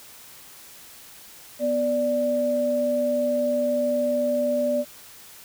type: tone pair together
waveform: sine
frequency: 246.9 / 586.7 Hz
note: B3 / D5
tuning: 0 / -2 cents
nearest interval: octave + minor third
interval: 1498 cents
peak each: -27 / -21 dBFS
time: 1.59-4.85 s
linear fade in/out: 50 ms
effects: white hiss -46 dBFS RMS until 5.44 s